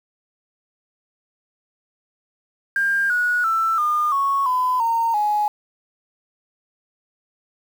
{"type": "tone with pitch steps", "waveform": "triangle", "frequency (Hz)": [1600, 1458.8, 1330, 1212.6, 1105.5, 1007.9, 919, 837.8], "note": ["G6", "F#6", "E6", "D#6", "C#6", "B5", "A#5", "G#5"], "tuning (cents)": [35, -25, 15, -45, -5, 35, -25, 15], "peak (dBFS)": -13, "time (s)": [2.76, 5.48], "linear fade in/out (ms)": 2, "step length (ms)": 340, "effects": ["tanh soft clip ceiling -15 dBFS", "7-bit"]}